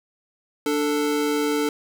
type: tone pair together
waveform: square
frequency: 293.7 / 443.6 Hz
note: D4 / A4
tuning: 0 / +14 cents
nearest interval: perfect fifth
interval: 714 cents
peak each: -24 / -24 dBFS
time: 0.66-1.69 s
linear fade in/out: 2 ms
effects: none